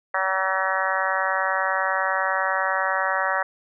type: harmonic tone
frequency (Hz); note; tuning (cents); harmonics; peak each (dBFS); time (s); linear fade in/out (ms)
190; F#3; +46; 3 / 4 / 5 / 6 / 7 / 8 / 9 / 10; -29 / -29 / -29 / -29 / -29 / -29 / -29 / -29; 0.14-3.43; 5
effects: none